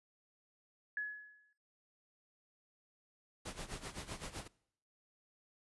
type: tone with exponential decay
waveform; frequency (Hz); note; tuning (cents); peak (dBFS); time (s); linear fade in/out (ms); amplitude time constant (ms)
sine; 1694; G#6; +34; -34; 0.97-1.53; 2; 120
type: noise with tremolo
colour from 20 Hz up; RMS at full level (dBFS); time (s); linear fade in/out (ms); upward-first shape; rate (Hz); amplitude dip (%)
pink; -43; 3.45-4.48; 10; sine; 7.8; 80
effects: noise-tail reverb RT60 0.7 s tail -23 dB re dry + resampled to 24000 Hz